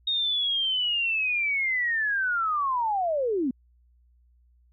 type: linear sweep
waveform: sine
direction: down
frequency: 3729 to 235.6 Hz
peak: -23 dBFS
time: 0.07-3.51 s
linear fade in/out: 5 ms
effects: added 60 Hz sine -58 dBFS peak until 4.72 s